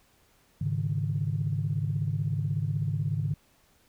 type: chord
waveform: sine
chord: Ab suspended fourth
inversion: none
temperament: equal with one note detuned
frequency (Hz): 103.83 / 138.59 / 154.85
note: Ab2 / Db3 / Eb3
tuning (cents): 0 / 0 / -8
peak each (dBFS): -30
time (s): 0.61-3.34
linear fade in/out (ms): 5
effects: tanh soft clip ceiling -17 dBFS + pink hiss -64 dBFS RMS until 3.88 s